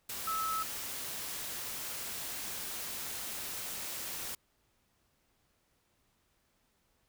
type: tone in noise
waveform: sine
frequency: 1300 Hz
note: E6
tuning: 24 cents flat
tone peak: -32 dBFS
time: 0.27-0.63 s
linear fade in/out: 5 ms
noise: white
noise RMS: -40 dBFS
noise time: 0.09-4.35 s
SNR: +5 dB
effects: pink hiss -74 dBFS RMS until 7.08 s